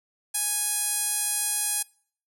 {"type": "tone with band-pass filter", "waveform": "sawtooth", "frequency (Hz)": 830.6, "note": "G#5", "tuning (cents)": 0, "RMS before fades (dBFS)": -27, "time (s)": [0.34, 1.83], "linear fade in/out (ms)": 10, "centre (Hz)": 9900, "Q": 3.1, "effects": ["noise-tail reverb RT60 0.5 s tail -24 dB re dry"]}